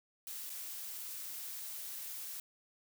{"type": "noise with dropouts", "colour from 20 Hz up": "blue", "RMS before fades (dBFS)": -44, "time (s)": [0.27, 2.4], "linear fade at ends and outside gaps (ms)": 1, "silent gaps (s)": [0.496, 0.501], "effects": []}